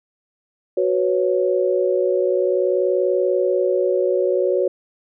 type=chord; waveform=sine; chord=F# suspended fourth; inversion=none; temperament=equal; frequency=370 / 493.9 / 554.4 Hz; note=F#4 / B4 / C#5; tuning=0 / 0 / 0 cents; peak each=-19 / -22 / -20 dBFS; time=0.77-4.68 s; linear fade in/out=5 ms; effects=none